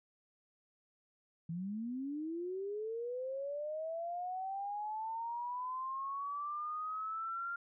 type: linear sweep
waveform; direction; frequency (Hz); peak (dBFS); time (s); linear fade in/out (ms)
sine; up; 160 to 1396.9; -37; 1.49-7.56; 5
effects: none